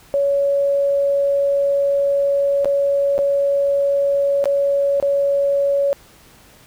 sine tone with dropouts, 561 Hz, C#5, 21 cents sharp, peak -14 dBFS, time 0.14-5.93 s, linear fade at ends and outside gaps 0 ms, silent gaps 2.646-2.656 / 3.18-3.189 / 4.441-4.456 / 5-5.026 s, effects pink hiss -48 dBFS RMS until 6.66 s

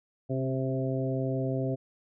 harmonic tone with a mistuned harmonic, 131.6 Hz, C3, 10 cents sharp, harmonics 1 / 2 / 3 / 4 / 5, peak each -30 / -33 / -35 / -36 / -37 dBFS, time 0.29-1.76 s, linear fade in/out 20 ms, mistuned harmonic 2, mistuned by +21 cents, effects none

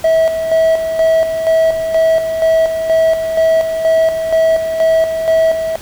triangle tone with tremolo, 648 Hz, E5, 30 cents flat, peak -6 dBFS, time 0.04-5.76 s, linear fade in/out 5 ms, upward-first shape square, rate 2.1 Hz, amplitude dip 55%, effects pink hiss -34 dBFS RMS until 5.81 s

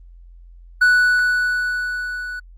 triangle tone with level ramp, 1480 Hz, F#6, in tune, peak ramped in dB -8 to -25 dBFS, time 0.81-2.4 s, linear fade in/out 10 ms, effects added 43 Hz sine -40 dBFS peak until 2.57 s + Opus 24 kbps

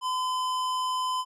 sine tone with hard clipping, 1018 Hz, C6, 48 cents flat, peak -28 dBFS, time 0.01-1.25 s, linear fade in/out 50 ms, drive 15 dB, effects none

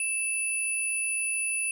sine tone pair together, 2637 / 9956 Hz, E7 / D#9, 0 / 0 cents, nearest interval octave + major seventh, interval 2300 cents, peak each -28 dBFS, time 0-1.71 s, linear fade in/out 2 ms, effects tanh soft clip ceiling -21 dBFS + 10-bit

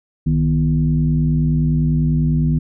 sine tone with frequency modulation, 154.9 Hz, D#3, 7 cents flat, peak -13 dBFS, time 0.26-2.59 s, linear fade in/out 10 ms, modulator 89.9 Hz, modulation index 0.86, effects none

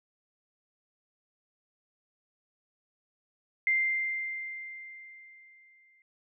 sine tone with exponential decay, 2093 Hz, C7, in tune, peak -22 dBFS, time 3.67-6.02 s, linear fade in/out 1 ms, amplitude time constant 510 ms, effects none

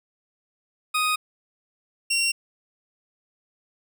20% pulse tone pair in turn, 1247 / 2745 Hz, D#6 / F7, +3 / -31 cents, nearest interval octave + major second, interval 1366 cents, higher second, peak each -16 dBFS, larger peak neither, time 0.94-1.16 / 2.1-2.32 s, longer neither, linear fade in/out 10 ms, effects none

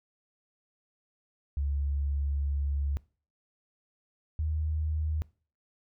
sine tone pair in turn, 70.6 / 77.5 Hz, C#2 / D#2, +32 / -6 cents, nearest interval major second, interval 162 cents, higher second, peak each -27 dBFS, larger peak neither, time 1.57-2.97 / 4.39-5.22 s, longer first, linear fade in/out 0 ms, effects noise-tail reverb RT60 0.4 s tail -22 dB re dry

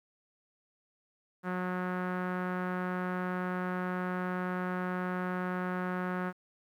sawtooth tone with low-pass filter, 181.9 Hz, F#3, 29 cents flat, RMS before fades -34 dBFS, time 1.43-6.33 s, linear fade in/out 50 ms, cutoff 1500 Hz, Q 2.8, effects 11-bit

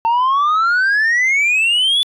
sine exponential sweep, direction up, 900 to 3498 Hz, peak -9 dBFS, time 0.05-2.03 s, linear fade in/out 0 ms, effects tanh soft clip ceiling -11 dBFS

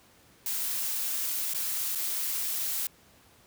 blue noise with dropouts, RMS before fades -31 dBFS, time 0.46-2.87 s, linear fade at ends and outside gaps 2 ms, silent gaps 1.537-1.546 / 1.951-1.955 s, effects pink hiss -59 dBFS RMS until 3.46 s + high-pass 60 Hz 12 dB/octave

